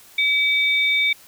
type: tone pair together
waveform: sine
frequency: 2286 / 3629 Hz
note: D7 / A#7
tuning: -47 / -47 cents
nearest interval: minor sixth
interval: 800 cents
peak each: -17 / -22 dBFS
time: 0.18-1.13 s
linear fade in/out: 5 ms
effects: white hiss -48 dBFS RMS until 1.27 s